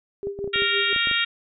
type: tone with tremolo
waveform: sine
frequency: 400 Hz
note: G4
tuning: 35 cents sharp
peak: -25 dBFS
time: 0.23-0.93 s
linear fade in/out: 0 ms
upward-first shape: sine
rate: 5.9 Hz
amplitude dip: 75%
type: clicks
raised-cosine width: 2 ms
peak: -23 dBFS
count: 9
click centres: 0.271 / 0.39 / 0.443 / 0.476 / 0.559 / 0.621 / 0.962 / 1.072 / 1.113 s
type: harmonic tone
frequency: 464.7 Hz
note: A#4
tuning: 5 cents flat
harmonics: 3 / 4 / 5 / 6 / 7 / 8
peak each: -27 / -27 / -27 / -27 / -27 / -27 dBFS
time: 0.53-1.25 s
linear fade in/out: 10 ms
effects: none